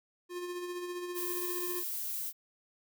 square tone with tremolo, 354.9 Hz, F4, 28 cents sharp, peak -36 dBFS, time 0.29-1.84 s, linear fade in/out 50 ms, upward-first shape sine, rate 15 Hz, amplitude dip 40%
violet noise, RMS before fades -37 dBFS, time 1.14-2.33 s, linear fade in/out 50 ms
effects none

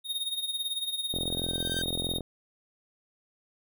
square tone with tremolo, 3712 Hz, A#7, 8 cents flat, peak -28 dBFS, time 0.04-2.21 s, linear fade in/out 50 ms, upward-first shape sine, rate 18 Hz, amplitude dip 70%
click train, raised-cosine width 2 ms, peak -21 dBFS, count 47, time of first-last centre 1.14-2.207 s, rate 43.1 Hz
sawtooth tone with exponential growth, 1564 Hz, G6, 4 cents flat, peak -28 dBFS, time 1.26-1.82 s, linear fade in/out 5 ms, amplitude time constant 120 ms
effects none

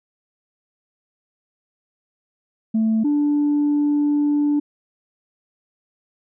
sine tone pair in turn, 221.1 / 292.7 Hz, A3 / D4, +9 / -6 cents, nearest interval perfect fourth, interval 485 cents, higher second, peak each -14 dBFS, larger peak neither, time 2.74-3.04 / 3.04-4.6 s, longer second, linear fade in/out 10 ms, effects tanh soft clip ceiling -13 dBFS

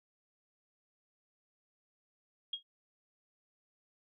sine tone with exponential decay, 3269 Hz, G#7, 28 cents flat, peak -31 dBFS, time 2.53-2.63 s, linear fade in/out 5 ms, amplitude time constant 20 ms, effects none

